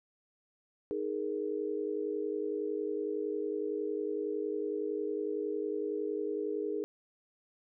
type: chord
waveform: sine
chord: D# suspended fourth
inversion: none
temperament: equal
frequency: 311.1 / 415.3 / 466.2 Hz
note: D#4 / G#4 / A#4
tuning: 0 / 0 / 0 cents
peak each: -38 / -34 / -38 dBFS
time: 0.91-6.84 s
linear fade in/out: 0 ms
effects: none